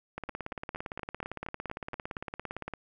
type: two click trains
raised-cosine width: 0.5 ms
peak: -21 / -23 dBFS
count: 46 / 9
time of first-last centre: 0.18-2.737 / 0.29-2.168 s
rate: 17.6 / 4.26 Hz
effects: none